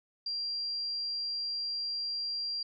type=tone; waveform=sine; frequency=4750 Hz; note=D8; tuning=19 cents sharp; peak=-32 dBFS; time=0.26-2.63 s; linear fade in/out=5 ms; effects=none